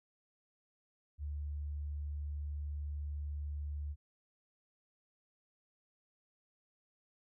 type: tone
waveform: sine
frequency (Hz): 73.3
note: D2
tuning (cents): -3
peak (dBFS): -37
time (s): 1.18-3.96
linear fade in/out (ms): 50
effects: none